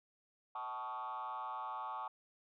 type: tone with frequency modulation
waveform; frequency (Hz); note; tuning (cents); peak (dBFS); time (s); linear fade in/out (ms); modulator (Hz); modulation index
sine; 999; B5; +20; -38; 0.55-2.08; 5; 121; 2
effects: tanh soft clip ceiling -37 dBFS